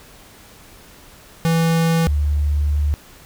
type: tone pair in turn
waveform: square / sine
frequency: 164.81 / 73.41 Hz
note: E3 / D2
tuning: 0 / 0 cents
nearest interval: octave + major second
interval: 1400 cents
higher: first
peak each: -15 dBFS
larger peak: neither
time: 1.45-2.07 / 2.07-2.94 s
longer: second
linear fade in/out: 0 ms
effects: pink hiss -45 dBFS RMS until 3.25 s